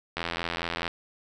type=click train; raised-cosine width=0.3 ms; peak=-13 dBFS; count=61; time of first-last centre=0.17-0.878 s; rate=84.7 Hz; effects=none